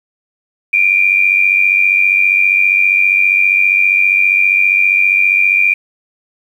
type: tone pair together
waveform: sine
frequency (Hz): 2349 / 2444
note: D7 / D#7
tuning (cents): 0 / -32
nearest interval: minor second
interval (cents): 68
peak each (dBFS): -11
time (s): 0.73-5.74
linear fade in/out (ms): 5
effects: 7-bit